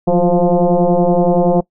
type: tone with frequency modulation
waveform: sine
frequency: 170.7 Hz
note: F3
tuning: 39 cents flat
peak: -9 dBFS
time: 0.07-1.61 s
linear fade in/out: 10 ms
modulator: 176 Hz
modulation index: 3.2
effects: noise-tail reverb RT60 0.1 s tail -22 dB re dry